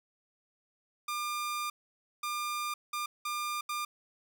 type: tone bursts at uneven times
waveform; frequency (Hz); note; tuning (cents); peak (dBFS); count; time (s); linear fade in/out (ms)
sawtooth; 1200; D6; +37; -29; 5; 1.08-1.7 / 2.23-2.74 / 2.93-3.06 / 3.25-3.61 / 3.69-3.85; 5
effects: 11-bit